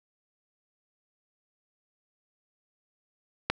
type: click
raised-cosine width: 0.3 ms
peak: -8 dBFS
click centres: 3.5 s
effects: none